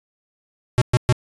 square tone bursts, 123.47 Hz, B2, in tune, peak -13 dBFS, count 3, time 0.78-1.125 s, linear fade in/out 0 ms, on 35 ms, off 120 ms, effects resampled to 24000 Hz

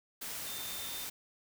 sine tone in noise, 3602 Hz, A7, 40 cents sharp, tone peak -45 dBFS, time 0.46-1.05 s, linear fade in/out 10 ms, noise white, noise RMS -41 dBFS, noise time 0.21-1.1 s, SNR -7 dB, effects none

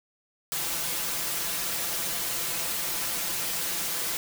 white noise with comb filter, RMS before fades -30 dBFS, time 0.52-4.17 s, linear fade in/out 0 ms, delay 5.9 ms, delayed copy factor +0.75, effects none

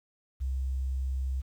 sine tone, 65.7 Hz, C2, 8 cents sharp, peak -28 dBFS, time 0.4-1.42 s, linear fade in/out 20 ms, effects 10-bit

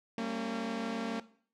sawtooth tone cluster, 195.9 / 227.9 / 274.8 Hz, G3 / A#3 / C#4, -1 / -39 / -15 cents, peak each -39 / -30 / -37 dBFS, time 0.18-1.2 s, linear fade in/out 2 ms, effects noise-tail reverb RT60 0.5 s tail -17 dB re dry + low-pass 5000 Hz 12 dB/octave

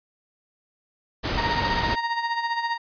pink noise, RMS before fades -26 dBFS, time 1.23-1.96 s, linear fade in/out 20 ms
30% pulse tone with tremolo, 932.3 Hz, A#5, in tune, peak -19 dBFS, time 1.37-2.78 s, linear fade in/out 20 ms, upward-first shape sine, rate 15 Hz, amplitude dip 60%
effects resampled to 11025 Hz

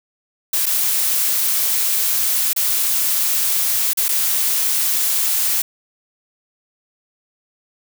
blue noise with dropouts, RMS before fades -18 dBFS, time 0.53-5.62 s, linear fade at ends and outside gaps 5 ms, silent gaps 0.658-0.664 / 2.532-2.562 / 3.934-3.972 / 4.083-4.089 s, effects none

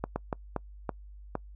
slowing click train, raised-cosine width 1 ms, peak -16 dBFS, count 6, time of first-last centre 0.04-1.353 s, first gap 120 ms, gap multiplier 1.4, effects noise-tail reverb RT60 0.1 s tail -26 dB re dry + added 50 Hz sine -45 dBFS peak until 1.55 s

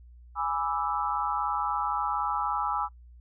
sine chord, E dominant seventh, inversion first, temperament equal, 830.6 / 987.8 / 1174.7 / 1318.5 Hz, G#5 / B5 / D6 / E6, 0 / 0 / 0 / 0 cents, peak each -31 / -33 / -33 / -31 dBFS, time 0.35-2.89 s, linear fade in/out 50 ms, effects noise-tail reverb RT60 0.1 s tail -21 dB re dry + added 60 Hz sine -48 dBFS peak until 3.2 s

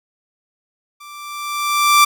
sawtooth tone with level ramp, 1174.7 Hz, D6, in tune, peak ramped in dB -33 to -3 dBFS, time 1-2.05 s, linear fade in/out 10 ms, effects none

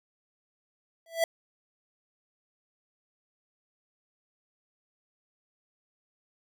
square tone with exponential growth, 662 Hz, E5, 7 cents sharp, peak -20 dBFS, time 1.06-1.24 s, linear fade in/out 2 ms, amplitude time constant 38 ms, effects none

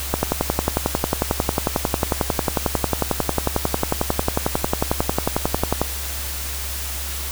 click train, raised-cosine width 1 ms, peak -3 dBFS, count 64, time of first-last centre 0.14-5.816 s, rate 11.1 Hz, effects added 68 Hz sine -29 dBFS peak until 7.31 s + white hiss -29 dBFS RMS until 7.31 s

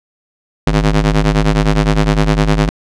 sawtooth ring-modulated tone, 103.83 Hz, G#2, in tune, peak -3 dBFS, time 0.67-2.69 s, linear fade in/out 0 ms, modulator 56.8 Hz, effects low-pass 6000 Hz 12 dB/octave

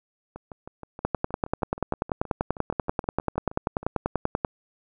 two click trains, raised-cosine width 1 ms, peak -24 / -9 dBFS, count 23 / 36, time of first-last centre 0.36-3.83 / 1.05-4.448 s, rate 6.34 / 10.3 Hz, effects none

